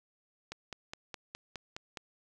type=click train; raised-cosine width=0.2 ms; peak=-23 dBFS; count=8; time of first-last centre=0.52-1.972 s; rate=4.82 Hz; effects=none